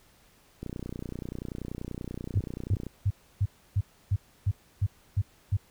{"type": "click train", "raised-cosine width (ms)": 3, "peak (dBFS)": -23, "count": 69, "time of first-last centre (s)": [0.63, 2.867], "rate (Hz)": 30.4}
{"type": "tone bursts", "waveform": "sine", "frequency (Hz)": 99, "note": "G2", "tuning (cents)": 18, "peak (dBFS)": -21, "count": 10, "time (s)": [2.35, 5.57], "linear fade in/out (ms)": 10, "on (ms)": 52, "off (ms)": 300}
{"effects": ["pink hiss -61 dBFS RMS until 5.7 s"]}